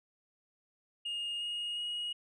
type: tone with pitch steps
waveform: sine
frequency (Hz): 2844 / 2867 / 2890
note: F7 / F7 / F#7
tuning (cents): +31 / +45 / -41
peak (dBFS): -32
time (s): 1.05-2.13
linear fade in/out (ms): 10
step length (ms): 360
effects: tanh soft clip ceiling -33 dBFS